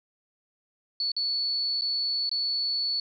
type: tone with dropouts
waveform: sine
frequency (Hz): 4435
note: C#8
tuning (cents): 0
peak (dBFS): -25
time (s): 1-3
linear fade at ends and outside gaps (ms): 2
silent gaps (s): 1.118-1.165 / 1.811-1.819 / 2.294-2.314
effects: none